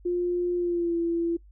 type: tone with pitch glide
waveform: sine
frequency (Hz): 353.1 to 337.5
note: F4 to E4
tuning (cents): +19 to +41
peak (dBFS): -23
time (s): 0.05-1.37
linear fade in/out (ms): 10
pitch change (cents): -78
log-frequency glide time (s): 0.56-0.97
effects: noise-tail reverb RT60 0.1 s tail -22 dB re dry + added 50 Hz sine -49 dBFS peak until 1.51 s